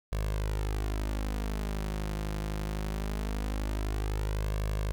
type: tone with flanger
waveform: sawtooth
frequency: 51.91 Hz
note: G#1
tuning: in tune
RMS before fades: -32 dBFS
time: 0.12-4.92 s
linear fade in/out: 0 ms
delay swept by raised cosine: 1.8 to 5.8 ms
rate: 0.22 Hz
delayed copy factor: +0.6
effects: none